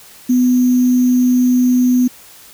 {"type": "tone with sample-and-hold", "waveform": "sine", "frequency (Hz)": 250, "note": "B3", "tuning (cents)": 21, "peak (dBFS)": -9, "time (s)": [0.29, 2.08], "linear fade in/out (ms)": 10, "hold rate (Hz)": 6300, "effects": ["white hiss -41 dBFS RMS until 2.53 s"]}